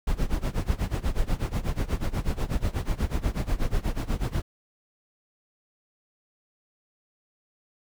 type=noise with tremolo; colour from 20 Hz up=brown; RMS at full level=-23 dBFS; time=0.07-4.42 s; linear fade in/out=5 ms; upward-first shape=sine; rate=8.2 Hz; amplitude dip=90%; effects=none